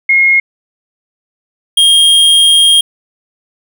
sine / square tone pair in turn, 2152 / 3232 Hz, C7 / G#7, +48 / -48 cents, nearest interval perfect fifth, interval 704 cents, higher second, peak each -5 dBFS, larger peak neither, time 0.09-0.4 / 1.77-2.81 s, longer second, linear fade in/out 5 ms, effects none

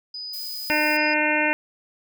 sine tone, 4978 Hz, D#8, in tune, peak -31 dBFS, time 0.14-1.14 s, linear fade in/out 5 ms
violet noise, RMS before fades -37 dBFS, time 0.33-0.97 s, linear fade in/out 5 ms
harmonic tone, 302.6 Hz, D#4, 48 cents flat, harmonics 1 / 2 / 3 / 5 / 6 / 7 / 8 / 9, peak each -27 / -27 / -27 / -27 / -27 / -27 / -27 / -27 dBFS, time 0.7-1.53 s, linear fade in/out 0 ms
effects none

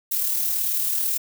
violet noise with amplitude modulation, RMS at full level -22 dBFS, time 0.11-1.18 s, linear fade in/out 10 ms, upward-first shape sine, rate 38.1 Hz, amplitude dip 35%, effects none

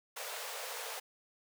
pink high-pass noise, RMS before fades -42 dBFS, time 0.16-1 s, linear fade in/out 10 ms, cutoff 440 Hz, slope 96 dB/octave, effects none

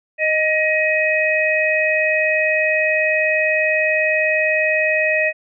sine tone cluster, 621 / 1892 / 2520 Hz, D#5 / A#6 / D#7, -3 / +25 / +21 cents, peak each -19 dBFS, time 0.18-5.33 s, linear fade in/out 50 ms, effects none

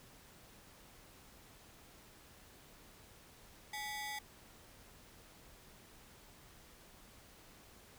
sawtooth ring-modulated tone, 1405 Hz, F6, 10 cents sharp, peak -34 dBFS, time 3.73-4.19 s, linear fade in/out 5 ms, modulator 565 Hz, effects pink hiss -60 dBFS RMS until 7.98 s

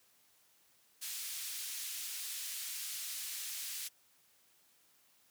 white band-pass noise, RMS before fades -42 dBFS, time 1.01-3.89 s, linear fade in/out 20 ms, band 2500 to 14000 Hz, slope 12 dB/octave, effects white hiss -69 dBFS RMS until 5.3 s + high-pass 80 Hz 12 dB/octave

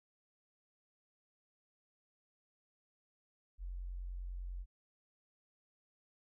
sine tone, 45 Hz, F#1, 47 cents flat, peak -40 dBFS, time 3.58-4.66 s, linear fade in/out 50 ms, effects none

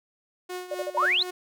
sawtooth tone with tremolo, 363 Hz, F#4, 33 cents flat, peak -27 dBFS, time 0.49-1.31 s, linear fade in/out 10 ms, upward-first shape triangle, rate 4 Hz, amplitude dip 75%
sine tone bursts, 589 Hz, D5, 5 cents sharp, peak -27 dBFS, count 5, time 0.71-1.058 s, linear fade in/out 5 ms, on 36 ms, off 42 ms
sine exponential sweep, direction up, 896 to 4292 Hz, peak -20 dBFS, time 0.97-1.23 s, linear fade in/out 5 ms
effects none

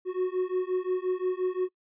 triangle beating tone pair, 365.2 / 370.9 Hz, F#4 / F#4, -23 / +4 cents, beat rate 5.7 Hz, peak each -27 dBFS, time 0.05-1.69 s, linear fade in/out 50 ms, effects noise-tail reverb RT60 0.1 s tail -26 dB re dry + resampled to 8000 Hz

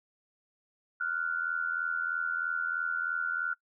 sine tone pair together, 1397.9 / 1481 Hz, F6 / F#6, +1 / +1 cents, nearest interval minor second, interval 100 cents, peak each -32 / -32 dBFS, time 1-3.54 s, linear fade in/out 10 ms, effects noise-tail reverb RT60 0.1 s tail -23 dB re dry

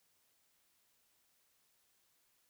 silence, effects white hiss -75 dBFS RMS until 2.49 s

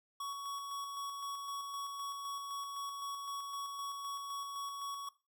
square tone with tremolo, 1120 Hz, C#6, 18 cents sharp, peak -39 dBFS, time 0.2-5.09 s, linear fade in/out 5 ms, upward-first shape square, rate 3.9 Hz, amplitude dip 30%, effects noise-tail reverb RT60 0.3 s tail -18 dB re dry

